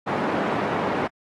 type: band-pass noise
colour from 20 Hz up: pink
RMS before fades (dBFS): -25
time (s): 0.06-1.08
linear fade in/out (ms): 20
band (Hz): 210 to 1300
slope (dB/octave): 12
effects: high-pass 100 Hz 12 dB/octave + AAC 32 kbps

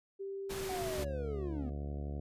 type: tone with pitch glide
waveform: sine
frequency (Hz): 392 to 376.5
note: G4 to F#4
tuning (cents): 0 to +30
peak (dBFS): -38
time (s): 0.19-1.04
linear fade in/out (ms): 20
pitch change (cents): -70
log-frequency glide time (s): 0.49-0.84
type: noise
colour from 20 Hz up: pink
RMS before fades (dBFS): -42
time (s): 0.49-1.05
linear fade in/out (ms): 20
type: linear sweep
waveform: triangle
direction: down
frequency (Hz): 755 to 233.4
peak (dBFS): -37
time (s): 0.69-1.7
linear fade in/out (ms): 5
type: harmonic tone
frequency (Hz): 71.9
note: D2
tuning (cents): -36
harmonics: 1 / 2 / 3 / 4 / 5 / 6 / 7 / 8 / 9 / 10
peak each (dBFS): -38 / -44 / -48 / -50 / -52 / -54 / -55 / -56 / -57 / -58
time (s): 0.97-2.2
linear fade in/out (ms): 5
effects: resampled to 32000 Hz

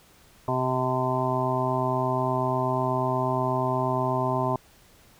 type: harmonic tone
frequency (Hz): 128.3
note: C3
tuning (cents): -34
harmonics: 1 / 2 / 3 / 5 / 6 / 7 / 8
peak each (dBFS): -29 / -32 / -31 / -29 / -35 / -30 / -30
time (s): 0.48-4.56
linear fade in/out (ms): 2
effects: pink hiss -56 dBFS RMS until 5.19 s

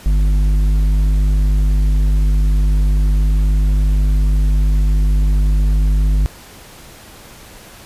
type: tone with tanh clipping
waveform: sine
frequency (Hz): 50.2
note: G1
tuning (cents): +42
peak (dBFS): -12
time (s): 0.06-6.26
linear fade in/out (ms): 0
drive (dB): 9
effects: pink hiss -39 dBFS RMS until 7.85 s + resampled to 32000 Hz

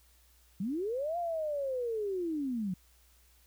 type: linear two-way sweep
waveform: sine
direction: up then down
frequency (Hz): 174.61 to 706 to 174.61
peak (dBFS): -31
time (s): 0.6-2.74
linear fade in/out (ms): 5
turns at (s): 1.18
effects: added 60 Hz sine -63 dBFS peak until 3.46 s + white hiss -66 dBFS RMS until 3.46 s

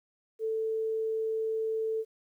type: tone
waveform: sine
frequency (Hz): 442.7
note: A4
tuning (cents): +11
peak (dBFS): -28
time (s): 0.39-2.05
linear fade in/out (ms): 50
effects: 11-bit

